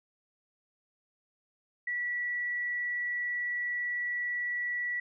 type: tone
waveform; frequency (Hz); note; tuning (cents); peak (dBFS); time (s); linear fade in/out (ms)
sine; 1947; B6; -25; -30; 1.87-5; 5
effects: none